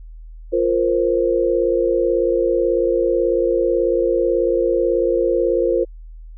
sine chord, F suspended fourth, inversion none, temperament just, 349.2 / 465.6 / 523.8 Hz, F4 / Bb4 / C5, 0 / -2 / +2 cents, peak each -19 dBFS, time 0.52-5.85 s, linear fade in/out 20 ms, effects added 40 Hz sine -34 dBFS peak until 6.37 s

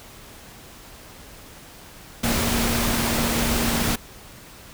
sine tone in noise, 233.1 Hz, A#3, in tune, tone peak -26 dBFS, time 2.23-3.96 s, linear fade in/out 10 ms, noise pink, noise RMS -23 dBFS, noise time 2.23-3.96 s, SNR -6 dB, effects pink hiss -44 dBFS RMS until 4.73 s

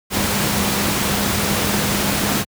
sine tone in noise, 202 Hz, G#3, 48 cents flat, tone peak -24 dBFS, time 0.1-2.45 s, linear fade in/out 50 ms, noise pink, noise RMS -19 dBFS, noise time 0.1-2.45 s, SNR -8 dB, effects high-pass 80 Hz 12 dB/octave

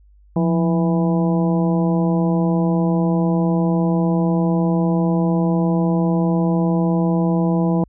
harmonic tone with a mistuned harmonic, 164.81 Hz, E3, in tune, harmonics 1 / 2 / 3 / 4 / 5 / 6, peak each -16 / -22 / -26 / -28 / -30 / -32 dBFS, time 0.36-7.84 s, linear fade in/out 2 ms, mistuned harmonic 1, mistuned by +89 cents, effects added 50 Hz sine -47 dBFS peak until 7.88 s

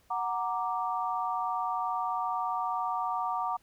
sine chord, Gb augmented, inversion none, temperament equal, 740 / 932.3 / 1174.7 Hz, Gb5 / Bb5 / D6, 0 / 0 / 0 cents, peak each -33 dBFS, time 0.1-3.57 s, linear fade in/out 10 ms, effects pink hiss -66 dBFS RMS until 3.62 s

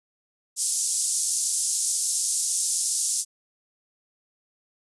white band-pass noise, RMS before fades -25 dBFS, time 0.56-3.25 s, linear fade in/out 50 ms, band 5900 to 10000 Hz, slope 24 dB/octave, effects resampled to 24000 Hz

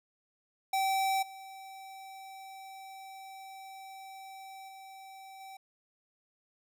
square tone with level steps, 772 Hz, G5, 27 cents flat, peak -28 / -46 / -48 / -46 dBFS, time 0.73-5.57 s, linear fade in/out 5 ms, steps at 1.22 / 4.68 / 5.4 s, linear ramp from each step 10 ms, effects none

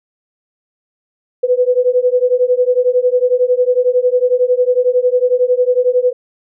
sine beating tone pair, 493.1 / 504.1 Hz, B4 / B4, -3 / +35 cents, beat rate 11 Hz, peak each -13 / -13 dBFS, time 1.43-6.13 s, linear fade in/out 10 ms, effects none

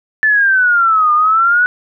sine exponential two-way sweep, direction down then up, 1760 to 1205 to 1488 Hz, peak -8 dBFS, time 0.23-1.66 s, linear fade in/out 0 ms, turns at 1.13 s, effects none

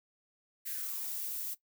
violet noise with high-pass filter sweep, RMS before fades -38 dBFS, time 0.65-1.55 s, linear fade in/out 20 ms, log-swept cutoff 1900 to 310 Hz, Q 4.3, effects noise-tail reverb RT60 0.1 s tail -17 dB re dry

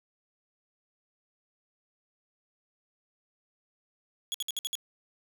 sawtooth tone bursts, 3350 Hz, G#7, 14 cents sharp, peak -27 dBFS, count 6, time 4.32-4.753 s, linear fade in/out 0 ms, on 23 ms, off 59 ms, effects none

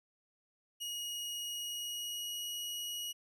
sawtooth tone with pitch glide, 2886 to 2903 Hz, F#7 to F#7, -44 to -34 cents, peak -35 dBFS, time 0.8-3.13 s, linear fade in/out 20 ms, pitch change +10 cents, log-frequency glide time 1.39-2.47 s, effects none

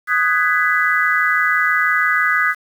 sine chord, G# minor seventh, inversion second, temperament just, 1245.9 / 1495.1 / 1661.2 / 1993.5 Hz, D#6 / F#6 / G#6 / B6, +2 / +18 / 0 / +16 cents, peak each -19 dBFS, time 0.07-2.55 s, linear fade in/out 50 ms, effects 7-bit

